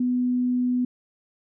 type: tone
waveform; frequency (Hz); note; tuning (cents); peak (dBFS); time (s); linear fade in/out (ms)
sine; 248.5; B3; +11; -20; 0-0.85; 5
effects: none